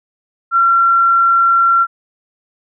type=tone; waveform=sine; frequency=1365 Hz; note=F6; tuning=40 cents flat; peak=-8 dBFS; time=0.51-1.87 s; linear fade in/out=50 ms; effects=none